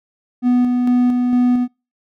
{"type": "tone with tremolo", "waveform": "triangle", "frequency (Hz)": 246.9, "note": "B3", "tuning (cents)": 0, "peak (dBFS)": -9, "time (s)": [0.42, 1.68], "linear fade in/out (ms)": 50, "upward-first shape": "square", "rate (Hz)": 2.2, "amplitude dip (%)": 30, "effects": ["noise-tail reverb RT60 0.3 s tail -26 dB re dry"]}